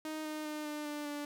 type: tone with pitch steps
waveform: sawtooth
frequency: 311.1 / 307.2 / 303.3 / 299.5 / 295.7 / 291.9 Hz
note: D#4 / D#4 / D#4 / D4 / D4 / D4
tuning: 0 / -22 / -44 / +34 / +12 / -10 cents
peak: -34 dBFS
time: 0.05-1.25 s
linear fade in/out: 2 ms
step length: 200 ms
effects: none